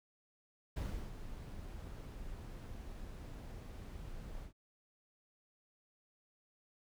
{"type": "noise with ADSR envelope", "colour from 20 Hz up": "brown", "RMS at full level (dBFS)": -38, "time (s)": [0.76, 4.53], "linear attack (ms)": 9, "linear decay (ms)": 320, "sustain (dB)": -9, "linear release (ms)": 98, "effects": []}